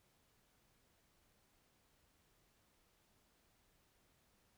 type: silence
effects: pink hiss -75 dBFS RMS until 4.57 s